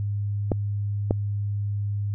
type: clicks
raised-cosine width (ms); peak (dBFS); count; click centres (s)
2; -8; 2; 0.518 / 1.109
effects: added 102 Hz sine -24 dBFS peak until 2.14 s